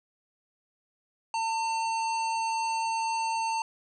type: harmonic tone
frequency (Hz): 901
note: A5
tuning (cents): +41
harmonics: 1 / 3 / 5 / 7 / 9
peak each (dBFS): -27 / -37 / -41 / -44 / -46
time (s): 1.34-3.62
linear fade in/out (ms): 2
effects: none